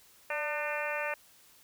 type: harmonic tone with a mistuned harmonic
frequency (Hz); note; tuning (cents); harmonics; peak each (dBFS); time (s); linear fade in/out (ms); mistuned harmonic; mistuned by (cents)
300.3; D4; +39; 2 / 3 / 4 / 5 / 6 / 7 / 8 / 9; -36 / -40 / -42 / -40 / -38 / -44 / -39 / -43; 0.3-1.14; 2; 2; -39
effects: white hiss -60 dBFS RMS until 1.63 s